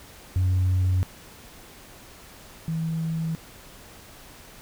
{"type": "tone pair in turn", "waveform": "sine", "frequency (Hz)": [92.2, 162.25], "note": ["F#2", "E3"], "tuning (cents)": [-6, -27], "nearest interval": "minor seventh", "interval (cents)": 979, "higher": "second", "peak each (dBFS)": [-17, -24], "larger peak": "first", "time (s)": [[0.36, 1.03], [2.68, 3.35]], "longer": "neither", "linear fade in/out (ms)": 0, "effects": ["tanh soft clip ceiling -17 dBFS", "pink hiss -47 dBFS RMS until 4.61 s"]}